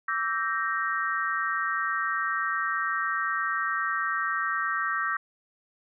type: chord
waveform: sine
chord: E half-diminished seventh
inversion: third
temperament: equal with one note detuned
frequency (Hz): 1150.5 / 1318.5 / 1568 / 1864.7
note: D6 / E6 / G6 / Bb6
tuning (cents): -36 / 0 / 0 / 0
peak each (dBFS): -31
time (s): 0.08-5.17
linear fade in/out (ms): 5
effects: none